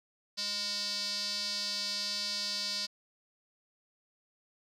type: tone with band-pass filter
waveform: square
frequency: 204.6 Hz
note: G#3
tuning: 26 cents flat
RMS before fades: -35 dBFS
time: 0.37-2.87 s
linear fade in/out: 20 ms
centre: 4700 Hz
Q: 5.5
effects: none